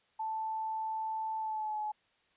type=tone with pitch glide; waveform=sine; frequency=880 to 850 Hz; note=A5 to G#5; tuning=0 to +40 cents; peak=-33 dBFS; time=0.19-1.92 s; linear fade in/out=10 ms; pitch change=-60 cents; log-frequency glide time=1.38-1.8 s; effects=white hiss -71 dBFS RMS until 2.36 s + resampled to 8000 Hz